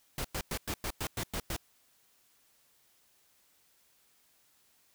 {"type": "noise bursts", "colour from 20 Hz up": "pink", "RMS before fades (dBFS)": -35, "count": 9, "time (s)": [0.18, 1.565], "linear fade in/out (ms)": 2, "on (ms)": 65, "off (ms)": 100, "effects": ["white hiss -68 dBFS RMS until 4.94 s"]}